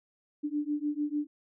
sine beating tone pair, 292.3 / 299 Hz, D4 / D4, -8 / +31 cents, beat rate 6.7 Hz, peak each -32 / -32 dBFS, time 0.43-1.27 s, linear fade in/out 20 ms, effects none

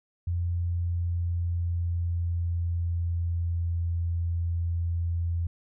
sine tone with pitch glide, 86.7 to 85.01 Hz, F2 to F2, -12 to -46 cents, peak -25 dBFS, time 0.27-5.47 s, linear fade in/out 5 ms, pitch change -34 cents, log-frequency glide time 0.51-3.78 s, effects none

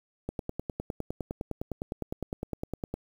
click train, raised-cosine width 2 ms, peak -19 dBFS, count 27, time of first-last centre 0.29-2.94 s, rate 9.81 Hz, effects 8-bit

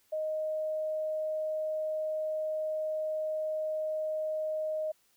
sine tone, 622.3 Hz, D#5, in tune, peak -30 dBFS, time 0.12-4.92 s, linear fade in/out 10 ms, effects white hiss -69 dBFS RMS until 5.16 s

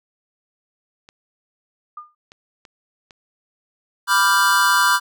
clicks, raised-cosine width 0.2 ms, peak -26 dBFS, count 4, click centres 1.089 / 2.319 / 2.652 / 3.108 s
sine tone with exponential decay, 1211 Hz, D#6, 47 cents flat, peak -28 dBFS, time 1.97-2.15 s, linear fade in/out 5 ms, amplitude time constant 39 ms
square chord, G dominant seventh, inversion first, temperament equal, 987.8 / 1174.7 / 1396.9 / 1568 Hz, B5 / D6 / F6 / G6, 0 / 0 / 0 / 0 cents, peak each -20 dBFS, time 4.07-5 s, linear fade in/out 50 ms
effects none

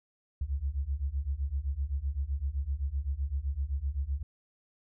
sine beating tone pair, 65.41 / 73.21 Hz, C2 / D2, 0 / -5 cents, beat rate 7.8 Hz, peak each -33 / -32 dBFS, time 0.41-4.23 s, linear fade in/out 5 ms, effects none

